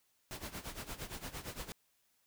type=noise with tremolo; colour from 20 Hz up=pink; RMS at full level=-42 dBFS; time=0.31-1.72 s; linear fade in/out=0 ms; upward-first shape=sine; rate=8.7 Hz; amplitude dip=80%; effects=white hiss -75 dBFS RMS until 2.26 s